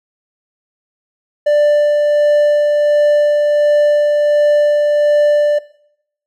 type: tone with tremolo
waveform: triangle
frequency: 590 Hz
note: D5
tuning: 8 cents sharp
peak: -6 dBFS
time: 1.46-5.59 s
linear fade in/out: 10 ms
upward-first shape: sine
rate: 1.4 Hz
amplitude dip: 25%
effects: noise-tail reverb RT60 0.7 s tail -19 dB re dry